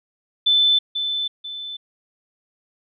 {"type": "tone with echo", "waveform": "sine", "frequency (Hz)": 3520, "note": "A7", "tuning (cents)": 0, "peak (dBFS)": -13, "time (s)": [0.46, 0.79], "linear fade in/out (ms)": 10, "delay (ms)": 490, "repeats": 2, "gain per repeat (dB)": -8, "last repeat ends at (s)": 1.77, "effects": []}